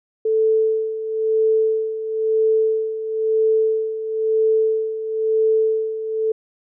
sine tone with tremolo, 440 Hz, A4, in tune, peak -13 dBFS, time 0.25-6.32 s, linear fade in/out 5 ms, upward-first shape sine, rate 1 Hz, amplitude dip 70%, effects none

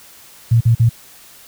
sine tone bursts, 115.8 Hz, A#2, 11 cents flat, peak -8 dBFS, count 3, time 0.51-0.894 s, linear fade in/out 10 ms, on 98 ms, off 45 ms, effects white hiss -43 dBFS RMS until 1.47 s

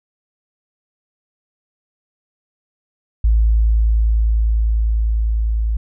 sine tone with level ramp, 55 Hz, A1, in tune, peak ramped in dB -9 to -15 dBFS, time 3.24-5.77 s, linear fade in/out 5 ms, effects tanh soft clip ceiling -5 dBFS

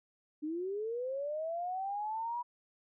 sine linear sweep, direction up, 293.7 to 977 Hz, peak -34 dBFS, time 0.42-2.43 s, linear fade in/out 20 ms, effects none

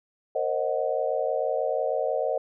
sine chord, C half-diminished seventh, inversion third, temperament equal with one note detuned, 466.2 / 532.4 / 622.3 / 740 Hz, Bb4 / C5 / Eb5 / Gb5, 0 / +30 / 0 / 0 cents, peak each -30 / -28 / -28 / -32 dBFS, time 0.35-2.38 s, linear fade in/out 5 ms, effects none

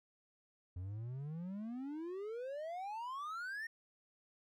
triangle exponential sweep, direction up, 86.8 to 1864.7 Hz, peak -39 dBFS, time 0.76-3.67 s, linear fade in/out 5 ms, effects none

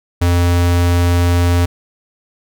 square tone, 87.31 Hz, F2, in tune, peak -11 dBFS, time 0.21-1.66 s, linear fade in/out 10 ms, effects none

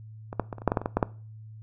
clicks, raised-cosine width 1 ms, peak -21 / -10 / -19 / -27 / -26 / -6 / -10 / -9 / -20 / -12 / -8 / -7 dBFS, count 12, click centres 0.329 / 0.397 / 0.528 / 0.583 / 0.619 / 0.677 / 0.719 / 0.772 / 0.816 / 0.859 / 0.97 / 1.028 s, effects noise-tail reverb RT60 0.4 s tail -20 dB re dry + added 109 Hz sine -42 dBFS peak until 1.62 s

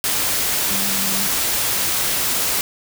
sine tone in noise, 196 Hz, G3, in tune, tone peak -29 dBFS, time 0.71-1.27 s, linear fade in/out 0 ms, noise white, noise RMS -20 dBFS, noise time 0.04-2.61 s, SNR -12 dB, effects none

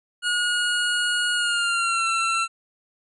25% pulse tone with pitch glide, 1443 to 1346.4 Hz, F#6 to E6, -44 to +36 cents, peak -17 dBFS, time 0.22-2.48 s, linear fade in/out 50 ms, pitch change -120 cents, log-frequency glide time 1.34-2.07 s, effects resampled to 24000 Hz

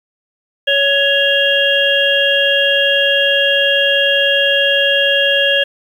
harmonic tone with a mistuned harmonic, 558 Hz, C#5, 11 cents sharp, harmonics 1 / 3 / 5 / 6, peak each -16 / -16 / -16 / -16 dBFS, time 0.67-5.64 s, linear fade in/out 10 ms, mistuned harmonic 6, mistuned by -49 cents, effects 7-bit

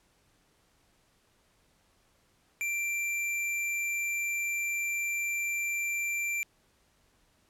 square tone, 2357 Hz, D7, 6 cents sharp, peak -30 dBFS, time 2.61-6.43 s, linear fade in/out 0 ms, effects pink hiss -68 dBFS RMS until 7.49 s + low-pass 12000 Hz 12 dB/octave

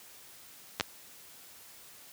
clicks, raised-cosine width 0.2 ms, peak -13 / -9 dBFS, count 2, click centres 0.799 / 0.809 s, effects white hiss -53 dBFS RMS until 2.12 s + high-pass 60 Hz 12 dB/octave

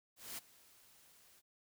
white noise with ADSR envelope, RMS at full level -44 dBFS, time 0.16-1.42 s, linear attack 220 ms, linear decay 15 ms, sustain -21 dB, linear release 35 ms, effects none

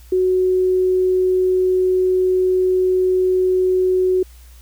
sine tone, 370 Hz, F#4, in tune, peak -13 dBFS, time 0.12-4.23 s, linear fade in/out 5 ms, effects added 60 Hz sine -40 dBFS peak until 4.61 s + white hiss -51 dBFS RMS until 4.61 s

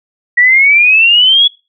sine exponential sweep, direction up, 1917 to 3400 Hz, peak -4 dBFS, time 0.37-1.48 s, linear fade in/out 10 ms, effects noise-tail reverb RT60 0.3 s tail -24 dB re dry

